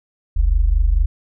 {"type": "tone pair together", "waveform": "sine", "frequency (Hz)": [41.99, 66.5], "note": ["E1", "C2"], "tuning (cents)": [33, 29], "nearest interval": "minor sixth", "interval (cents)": 796, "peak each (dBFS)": [-13, -18], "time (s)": [0.36, 1.06], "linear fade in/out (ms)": 10, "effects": []}